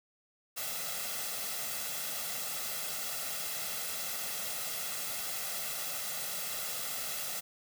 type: noise with comb filter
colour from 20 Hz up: white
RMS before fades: -37 dBFS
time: 0.56-7.41 s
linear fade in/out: 20 ms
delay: 1.5 ms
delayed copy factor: +0.65
effects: high-pass 150 Hz 12 dB/octave